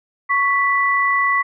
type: tone pair together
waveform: sine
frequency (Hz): 1112.2 / 1975.5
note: C#6 / B6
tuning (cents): +5 / 0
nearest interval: minor seventh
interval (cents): 995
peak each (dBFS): -17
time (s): 0.29-1.43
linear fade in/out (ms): 20
effects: none